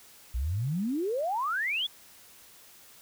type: exponential sweep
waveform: sine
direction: up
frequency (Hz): 55.7 to 3520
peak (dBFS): -27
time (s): 0.34-1.87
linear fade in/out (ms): 10
effects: white hiss -54 dBFS RMS until 3.01 s